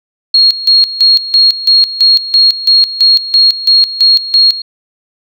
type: tone with tremolo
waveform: sine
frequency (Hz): 4282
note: C8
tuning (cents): +39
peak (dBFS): -3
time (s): 0.34-4.62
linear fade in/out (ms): 5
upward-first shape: square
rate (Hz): 3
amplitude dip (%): 80
effects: none